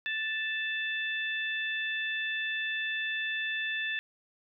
harmonic tone, 880 Hz, A5, in tune, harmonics 2 / 3 / 4, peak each -32 / -36 / -38 dBFS, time 0.06-3.99 s, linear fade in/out 0 ms, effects none

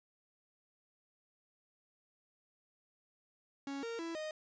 45% pulse tone with pitch steps, 277.3 / 462 / 332 / 619 Hz, C#4 / A#4 / E4 / D#5, +1 / -16 / +12 / -9 cents, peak -39 dBFS, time 3.67-4.31 s, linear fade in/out 2 ms, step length 160 ms, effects resampled to 16000 Hz

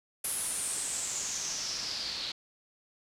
white noise with low-pass filter sweep, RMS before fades -35 dBFS, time 0.24-2.32 s, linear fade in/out 5 ms, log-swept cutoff 11000 to 4100 Hz, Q 5.6, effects none

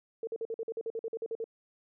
sine tone bursts, 452.2 Hz, A4, 47 cents sharp, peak -32 dBFS, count 14, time 0.23-1.442 s, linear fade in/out 2 ms, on 42 ms, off 48 ms, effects none

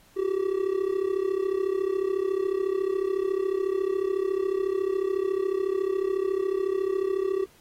triangle tone with amplitude modulation, 383.9 Hz, G4, 36 cents flat, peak -18 dBFS, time 0.16-7.46 s, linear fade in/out 20 ms, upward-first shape sine, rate 34 Hz, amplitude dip 85%, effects pink hiss -58 dBFS RMS until 7.6 s + AAC 48 kbps

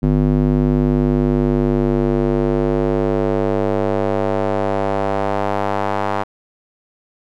square tone with band-pass filter sweep, 49.97 Hz, G1, 34 cents sharp, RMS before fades -17 dBFS, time 0.02-6.24 s, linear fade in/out 20 ms, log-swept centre 220 to 890 Hz, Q 1.6, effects none

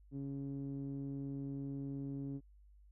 sawtooth tone with low-pass filter, 138.59 Hz, C#3, in tune, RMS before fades -42 dBFS, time 0.11-2.41 s, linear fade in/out 50 ms, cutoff 300 Hz, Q 2.9, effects added 50 Hz sine -59 dBFS peak until 2.91 s

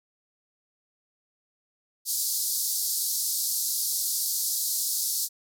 white band-pass noise, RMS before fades -28 dBFS, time 2.05-5.29 s, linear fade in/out 50 ms, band 4200 to 15000 Hz, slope 48 dB/octave, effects none

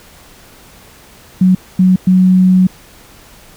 sine tone bursts at uneven times, 185 Hz, F#3, in tune, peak -5 dBFS, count 3, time 1.41-1.55 / 1.79-1.96 / 2.07-2.67 s, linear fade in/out 5 ms, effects pink hiss -41 dBFS RMS until 3.56 s

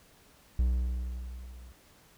triangle tone with level ramp, 61.74 Hz, B1, in tune, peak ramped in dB -20 to -45 dBFS, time 0.59-1.72 s, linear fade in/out 0 ms, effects pink hiss -60 dBFS RMS until 2.17 s

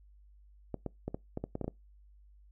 clicks, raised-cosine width 2 ms, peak -22 dBFS, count 10, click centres 0.743 / 0.863 / 1.08 / 1.145 / 1.374 / 1.44 / 1.554 / 1.613 / 1.644 / 1.68 s, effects noise-tail reverb RT60 0.2 s tail -24 dB re dry + added 50 Hz sine -56 dBFS peak until 2.51 s

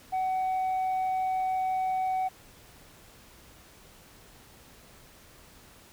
sine tone, 751 Hz, F#5, 26 cents sharp, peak -23 dBFS, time 0.12-2.29 s, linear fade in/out 20 ms, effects tanh soft clip ceiling -25 dBFS + pink hiss -54 dBFS RMS until 5.92 s

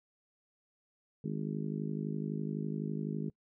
harmonic tone, 51.91 Hz, G#1, in tune, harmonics 3 / 4 / 5 / 6 / 7 / 8, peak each -37 / -38 / -43 / -45 / -46 / -46 dBFS, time 1.24-3.3 s, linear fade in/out 5 ms, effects noise-tail reverb RT60 0.1 s tail -25 dB re dry

